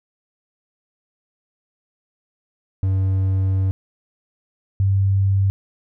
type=tone pair in turn; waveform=triangle / sine; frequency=95.4 / 97.63 Hz; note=G2 / G2; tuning=-47 / -7 cents; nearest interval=unison; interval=40 cents; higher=second; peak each=-14 dBFS; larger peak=neither; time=2.83-3.71 / 4.8-5.5 s; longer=first; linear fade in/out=0 ms; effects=none